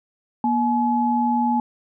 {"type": "tone pair together", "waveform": "sine", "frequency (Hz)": [238.9, 851.3], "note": ["A#3", "G#5"], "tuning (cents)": [43, 43], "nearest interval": "octave + minor seventh", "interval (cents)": 2200, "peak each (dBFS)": -20, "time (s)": [0.44, 1.6], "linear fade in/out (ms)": 2, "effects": []}